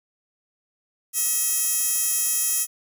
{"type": "tone with high-pass filter", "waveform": "15% pulse", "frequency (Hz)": 641, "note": "E5", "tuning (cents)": -49, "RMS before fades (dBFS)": -23, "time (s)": [1.13, 2.67], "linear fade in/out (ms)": 50, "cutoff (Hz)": 8700, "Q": 1.2, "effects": []}